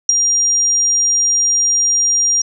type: tone with ADSR envelope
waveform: sine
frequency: 5700 Hz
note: F8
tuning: 34 cents sharp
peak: -3 dBFS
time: 0.09-2.42 s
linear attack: 4 ms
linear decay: 9 ms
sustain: -8 dB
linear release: 6 ms
effects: none